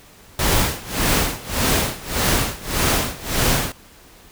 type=noise with tremolo; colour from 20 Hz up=pink; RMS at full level=-17 dBFS; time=0.39-3.72 s; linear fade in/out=2 ms; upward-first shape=sine; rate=1.7 Hz; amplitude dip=90%; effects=pink hiss -47 dBFS RMS until 4.31 s